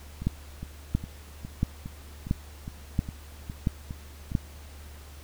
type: two click trains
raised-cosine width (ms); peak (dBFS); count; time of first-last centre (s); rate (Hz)
5; -23 / -11; 11 / 7; 0.22-4.318 / 0.27-4.352; 2.44 / 1.47
effects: added 73 Hz sine -44 dBFS peak until 5.23 s + pink hiss -51 dBFS RMS until 5.23 s